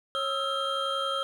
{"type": "tone cluster", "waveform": "triangle", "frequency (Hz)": [547, 1281, 1352, 3195], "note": ["C#5", "E6", "E6", "G7"], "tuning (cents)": [-23, -50, 43, 32], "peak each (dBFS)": -31, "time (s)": [0.15, 1.23], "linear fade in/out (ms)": 0, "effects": []}